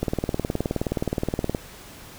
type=click train; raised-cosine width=2 ms; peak=-10 dBFS; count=30; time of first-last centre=0.03-1.548 s; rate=19.1 Hz; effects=pink hiss -44 dBFS RMS until 2.18 s